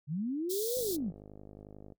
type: linear two-way sweep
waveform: sine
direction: up then down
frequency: 133.8 to 515 to 139.7 Hz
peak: -31 dBFS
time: 0.07-1.13 s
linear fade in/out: 50 ms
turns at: 0.78 s
type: high-pass noise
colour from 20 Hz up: white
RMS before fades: -38 dBFS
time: 0.49-0.97 s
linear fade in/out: 20 ms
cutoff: 3400 Hz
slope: 96 dB/octave
type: click train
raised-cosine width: 2 ms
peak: -36 dBFS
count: 60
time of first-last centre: 0.77-1.922 s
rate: 51.2 Hz
effects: noise-tail reverb RT60 0.1 s tail -21 dB re dry